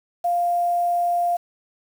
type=tone with quantisation; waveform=sine; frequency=698.5 Hz; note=F5; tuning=in tune; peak=-18 dBFS; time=0.24-1.37 s; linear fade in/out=10 ms; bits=7; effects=none